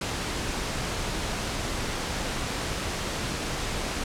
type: noise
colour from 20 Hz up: pink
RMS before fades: -30 dBFS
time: 0.01-4.04 s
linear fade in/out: 5 ms
effects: low-pass 8000 Hz 12 dB/octave